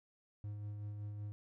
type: tone with tremolo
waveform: triangle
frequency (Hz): 103.83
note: G#2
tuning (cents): 0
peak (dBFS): -38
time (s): 0.44-1.32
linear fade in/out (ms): 0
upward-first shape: sine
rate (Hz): 5.3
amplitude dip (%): 30
effects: none